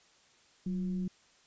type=tone with frequency modulation; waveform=sine; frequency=185 Hz; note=F#3; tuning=in tune; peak=-31 dBFS; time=0.66-1.08 s; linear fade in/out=5 ms; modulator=168 Hz; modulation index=0.32; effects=white hiss -64 dBFS RMS until 1.46 s + resampled to 16000 Hz